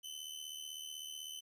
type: tone with amplitude modulation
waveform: sawtooth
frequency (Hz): 3038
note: F#7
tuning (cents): +45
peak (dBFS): -38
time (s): 0.03-1.41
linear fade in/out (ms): 20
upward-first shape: sine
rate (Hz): 76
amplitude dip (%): 65
effects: resampled to 32000 Hz + 13-bit